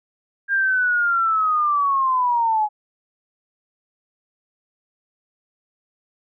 sine linear sweep, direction down, 1612 to 833 Hz, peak -16 dBFS, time 0.48-2.69 s, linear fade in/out 50 ms, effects none

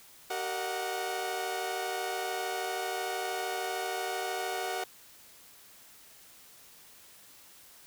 sawtooth tone cluster, 383 / 463.9 / 616 / 733 Hz, G4 / A#4 / D#5 / F#5, -40 / -8 / -17 / -16 cents, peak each -34 / -36 / -39 / -31 dBFS, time 0.3-4.84 s, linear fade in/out 5 ms, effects white hiss -55 dBFS RMS until 7.86 s

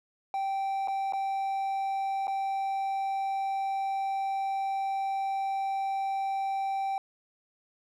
triangle tone with dropouts, 780 Hz, G5, 9 cents flat, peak -26 dBFS, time 0.34-6.98 s, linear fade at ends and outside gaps 1 ms, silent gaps 0.875-0.882 / 1.124-1.134 / 2.271-2.279 s, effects none

